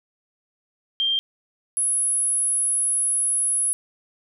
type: tone pair in turn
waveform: sine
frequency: 3178 / 10689 Hz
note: G7 / E9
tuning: +23 / +23 cents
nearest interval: octave + major sixth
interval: 2100 cents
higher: second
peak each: -19 dBFS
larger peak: neither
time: 1-1.19 / 1.77-3.73 s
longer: second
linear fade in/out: 0 ms
effects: none